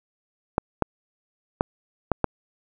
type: clicks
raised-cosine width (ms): 1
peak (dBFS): -5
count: 5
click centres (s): 0.581 / 0.823 / 1.609 / 2.117 / 2.243
effects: none